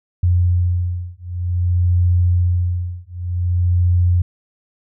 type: beating tone pair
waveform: sine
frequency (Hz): 88.3 / 88.83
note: F2 / F2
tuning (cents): +20 / +30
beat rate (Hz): 0.53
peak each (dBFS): -17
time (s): 0.23-4.22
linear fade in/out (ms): 5
effects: none